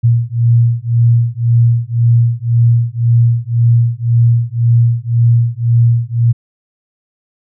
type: beating tone pair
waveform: sine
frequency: 116.7 / 118.6 Hz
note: A#2 / A#2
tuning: +2 / +30 cents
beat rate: 1.9 Hz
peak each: -11 dBFS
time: 0.03-6.33 s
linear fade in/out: 20 ms
effects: none